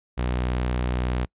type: tone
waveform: sawtooth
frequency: 61.74 Hz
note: B1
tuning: in tune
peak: -19 dBFS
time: 0.17-1.26 s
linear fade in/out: 20 ms
effects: noise-tail reverb RT60 0.1 s tail -26 dB re dry + resampled to 8000 Hz